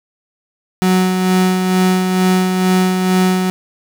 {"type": "tone with tremolo", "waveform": "35% pulse", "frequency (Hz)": 185, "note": "F#3", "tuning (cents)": 0, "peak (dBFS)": -8, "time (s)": [0.82, 3.5], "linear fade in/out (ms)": 0, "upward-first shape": "sine", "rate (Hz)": 2.2, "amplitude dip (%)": 40, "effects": []}